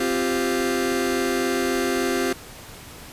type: chord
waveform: sawtooth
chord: C suspended fourth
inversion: none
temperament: just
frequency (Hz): 261.6 / 348.8 / 392.4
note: C4 / F4 / G4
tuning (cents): 0 / -2 / +2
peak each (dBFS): -21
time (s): 0-2.33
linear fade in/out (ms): 5
effects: pink hiss -41 dBFS RMS until 3.12 s + resampled to 32000 Hz